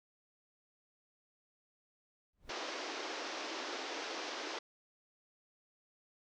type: noise with exponential growth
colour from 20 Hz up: brown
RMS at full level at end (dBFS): -47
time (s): 2.33-2.5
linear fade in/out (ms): 5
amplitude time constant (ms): 36
type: band-pass noise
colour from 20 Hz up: pink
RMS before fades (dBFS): -42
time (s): 2.49-4.59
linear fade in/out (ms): 5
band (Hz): 290 to 6100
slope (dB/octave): 48
effects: none